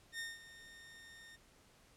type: tone with ADSR envelope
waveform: sawtooth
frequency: 1832 Hz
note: A#6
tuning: 31 cents flat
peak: -36 dBFS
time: 0.12-1.37 s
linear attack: 70 ms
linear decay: 190 ms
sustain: -15 dB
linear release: 23 ms
effects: pink hiss -66 dBFS RMS until 1.96 s + low-pass 11000 Hz 12 dB/octave